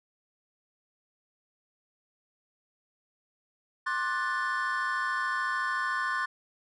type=chord; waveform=triangle; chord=D dominant seventh; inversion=third; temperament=equal with one note detuned; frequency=1061.1 / 1174.7 / 1480 / 1760 Hz; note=C6 / D6 / F#6 / A6; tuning=+24 / 0 / 0 / 0 cents; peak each=-30 / -34 / -31 / -30 dBFS; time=3.86-6.26 s; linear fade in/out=10 ms; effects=tanh soft clip ceiling -19 dBFS + resampled to 24000 Hz